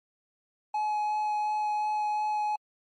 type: tone with vibrato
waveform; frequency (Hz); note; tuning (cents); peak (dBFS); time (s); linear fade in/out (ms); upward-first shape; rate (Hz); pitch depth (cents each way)
triangle; 846; G#5; +32; -24; 0.74-2.56; 5; sine; 2.8; 9
effects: MP3 48 kbps